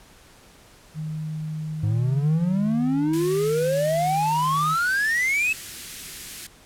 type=tone; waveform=sine; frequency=155.56 Hz; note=D#3; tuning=in tune; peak=-27 dBFS; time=0.94-4.77 s; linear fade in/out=50 ms
type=exponential sweep; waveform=triangle; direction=up; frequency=102.2 to 2633 Hz; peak=-18 dBFS; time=1.83-5.53 s; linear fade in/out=5 ms
type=band-stop noise; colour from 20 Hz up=white; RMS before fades=-36 dBFS; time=3.13-6.47 s; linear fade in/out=5 ms; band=380 to 1500 Hz; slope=24 dB/octave
effects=pink hiss -51 dBFS RMS until 6.65 s + low-pass 12000 Hz 12 dB/octave